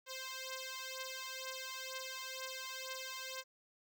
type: beating tone pair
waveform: 5% pulse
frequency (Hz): 522 / 524.1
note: C5 / C5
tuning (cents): -4 / +3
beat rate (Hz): 2.1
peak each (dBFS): -34 / -34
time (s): 0.06-3.44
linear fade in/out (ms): 50
effects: none